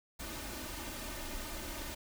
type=noise with comb filter; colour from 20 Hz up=pink; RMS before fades=-42 dBFS; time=0.19-1.95 s; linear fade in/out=10 ms; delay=3.3 ms; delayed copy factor=+0.7; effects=none